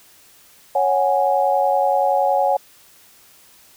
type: chord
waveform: sine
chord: C# suspended fourth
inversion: none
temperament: equal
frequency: 554.4 / 740 / 830.6 Hz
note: C#5 / F#5 / G#5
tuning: 0 / 0 / 0 cents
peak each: -19 dBFS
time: 0.75-2.57 s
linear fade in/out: 5 ms
effects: white hiss -50 dBFS RMS until 3.76 s